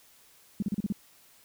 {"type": "tone bursts", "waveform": "sine", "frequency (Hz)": 202.6, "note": "G#3", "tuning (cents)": -43, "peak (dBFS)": -25, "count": 6, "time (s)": [0.6, 0.924], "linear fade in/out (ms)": 2, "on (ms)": 24, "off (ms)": 36, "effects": ["white hiss -59 dBFS RMS until 1.44 s"]}